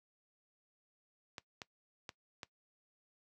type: clicks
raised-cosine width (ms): 0.2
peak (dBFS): -26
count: 4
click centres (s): 1.382 / 1.618 / 2.092 / 2.432
effects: noise-tail reverb RT60 0.1 s tail -20 dB re dry + high-pass 80 Hz 12 dB/octave